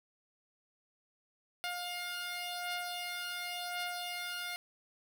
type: beating tone pair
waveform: 10% pulse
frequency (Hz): 709 / 709.92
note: F5 / F5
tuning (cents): +26 / +28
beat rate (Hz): 0.92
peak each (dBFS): -30 / -35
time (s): 1.64-4.56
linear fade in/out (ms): 0
effects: none